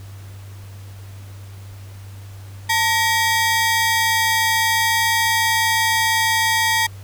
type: ring-modulated tone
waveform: sawtooth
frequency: 1396.9 Hz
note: F6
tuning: in tune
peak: -9 dBFS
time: 2.69-6.87 s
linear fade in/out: 10 ms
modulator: 497 Hz
effects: added 98 Hz sine -34 dBFS peak until 7.03 s + pink hiss -47 dBFS RMS until 7.03 s

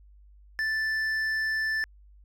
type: tone with hard clipping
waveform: triangle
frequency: 1760 Hz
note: A6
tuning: in tune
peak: -27 dBFS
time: 0.59-1.84 s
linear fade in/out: 0 ms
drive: 9 dB
effects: added 50 Hz sine -51 dBFS peak until 2.24 s

